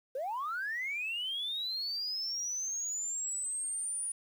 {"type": "linear sweep", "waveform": "sine", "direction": "up", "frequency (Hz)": [493.9, 9640], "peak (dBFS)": -32, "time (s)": [0.15, 4.12], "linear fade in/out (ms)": 5, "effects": ["tanh soft clip ceiling -30 dBFS", "10-bit"]}